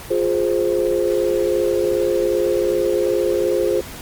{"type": "chord", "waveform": "sine", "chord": "F minor", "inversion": "none", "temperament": "equal with one note detuned", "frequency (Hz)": [352.7, 415.3, 523.3], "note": ["F4", "Ab4", "C5"], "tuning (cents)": [17, 0, 0], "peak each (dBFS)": -20, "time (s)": [0.1, 3.81], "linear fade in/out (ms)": 10, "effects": ["pink hiss -35 dBFS RMS until 4.01 s", "Opus 24 kbps"]}